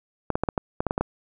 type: clicks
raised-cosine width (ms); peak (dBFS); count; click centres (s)
1; -9; 10; 0.303 / 0.355 / 0.436 / 0.488 / 0.578 / 0.805 / 0.867 / 0.909 / 0.979 / 1.01
effects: none